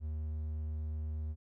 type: tone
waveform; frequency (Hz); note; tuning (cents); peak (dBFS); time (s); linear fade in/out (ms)
triangle; 77.1; D#2; -15; -33; 0-1.36; 50
effects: none